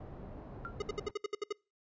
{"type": "low-pass noise", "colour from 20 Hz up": "pink", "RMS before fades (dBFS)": -47, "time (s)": [0, 1.11], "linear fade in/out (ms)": 5, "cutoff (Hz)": 730, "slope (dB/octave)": 12}
{"type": "tone with exponential decay", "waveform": "sine", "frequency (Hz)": 1377, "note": "F6", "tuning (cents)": -25, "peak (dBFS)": -35, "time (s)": [0.65, 0.77], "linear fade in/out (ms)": 0, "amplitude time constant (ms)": 26}
{"type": "tone bursts", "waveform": "square", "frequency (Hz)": 415.3, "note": "G#4", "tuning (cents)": 0, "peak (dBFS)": -33, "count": 9, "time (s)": [0.8, 1.526], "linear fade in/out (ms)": 5, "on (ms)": 22, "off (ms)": 66}
{"effects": ["noise-tail reverb RT60 0.3 s tail -25 dB re dry", "resampled to 16000 Hz"]}